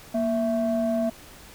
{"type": "tone pair together", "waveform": "sine", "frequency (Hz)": [234.7, 660.4], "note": ["A#3", "E5"], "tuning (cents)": [12, 3], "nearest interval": "octave + tritone", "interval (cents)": 1791, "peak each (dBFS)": -23, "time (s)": [0.14, 1.1], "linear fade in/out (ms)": 10, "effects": ["tanh soft clip ceiling -17 dBFS", "pink hiss -47 dBFS RMS until 1.54 s"]}